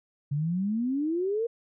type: exponential sweep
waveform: sine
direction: up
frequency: 138.59 to 476.4 Hz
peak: -25 dBFS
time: 0.31-1.47 s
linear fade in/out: 10 ms
effects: none